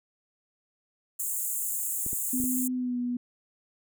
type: high-pass noise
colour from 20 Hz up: pink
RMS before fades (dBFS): -31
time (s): 1.19-2.68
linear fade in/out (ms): 10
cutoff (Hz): 6900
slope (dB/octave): 96
type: clicks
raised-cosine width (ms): 3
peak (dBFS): -26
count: 4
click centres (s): 2.064 / 2.131 / 2.402 / 2.439
type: tone with pitch glide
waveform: sine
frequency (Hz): 253.8 to 244.6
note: B3 to B3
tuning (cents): +47 to -16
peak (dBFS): -27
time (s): 2.33-3.17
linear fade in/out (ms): 5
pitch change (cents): -63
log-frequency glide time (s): 2.72-2.98
effects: none